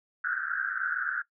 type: band-pass noise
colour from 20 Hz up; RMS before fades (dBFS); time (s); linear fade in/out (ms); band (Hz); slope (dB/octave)
white; -31; 0.24-1.22; 5; 1400 to 1600; 96
effects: noise-tail reverb RT60 0.1 s tail -17 dB re dry